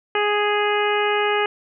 harmonic tone, 415.3 Hz, G#4, in tune, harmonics 1 / 2 / 3 / 4 / 5 / 6 / 7, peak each -21 / -24 / -26 / -27 / -28 / -29 / -29 dBFS, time 0.15-1.46 s, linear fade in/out 2 ms, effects none

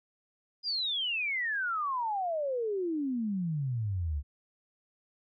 sine exponential sweep, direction down, 4978 to 67.9 Hz, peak -29 dBFS, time 0.63-4.23 s, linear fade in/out 50 ms, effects none

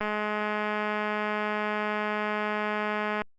click train, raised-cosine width 0.5 ms, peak -15 dBFS, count 678, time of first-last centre 0.01-3.219 s, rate 211 Hz, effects Opus 32 kbps

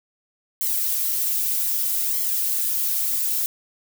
violet noise with flanger, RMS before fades -23 dBFS, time 0.61-3.46 s, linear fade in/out 0 ms, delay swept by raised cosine 0.93 to 5.83 ms, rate 0.63 Hz, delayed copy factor +1, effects none

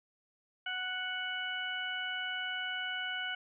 harmonic tone, 740 Hz, F#5, in tune, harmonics 1 / 2 / 3 / 4, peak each -45 / -37 / -43 / -39 dBFS, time 0.66-3.35 s, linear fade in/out 5 ms, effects none

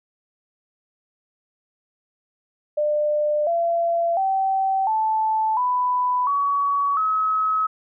sine tone with pitch steps, 598 / 679 / 771 / 875.5 / 994.2 / 1128.9 / 1281.8 Hz, D5 / F5 / G5 / A5 / B5 / C#6 / E6, +31 / -49 / -29 / -9 / +11 / +31 / -49 cents, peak -18 dBFS, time 2.77-7.67 s, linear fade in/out 10 ms, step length 700 ms, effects none

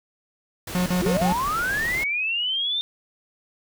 pink noise, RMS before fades -33 dBFS, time 0.67-2.04 s, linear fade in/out 5 ms
45% pulse tone bursts, 180.5 Hz, F#3, 43 cents flat, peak -20 dBFS, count 4, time 0.75-1.325 s, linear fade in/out 0 ms, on 110 ms, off 45 ms
sine linear sweep, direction up, 322 to 3631 Hz, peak -22 dBFS, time 1.02-2.81 s, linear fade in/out 0 ms
effects none

